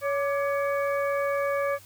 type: harmonic tone with a mistuned harmonic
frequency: 562 Hz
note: C#5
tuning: 24 cents sharp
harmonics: 1 / 2 / 3 / 4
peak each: -25 / -31 / -35 / -37 dBFS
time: 0.01-1.79 s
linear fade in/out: 50 ms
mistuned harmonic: 2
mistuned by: +74 cents
effects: added 100 Hz sine -55 dBFS peak until 1.85 s + white hiss -52 dBFS RMS until 1.85 s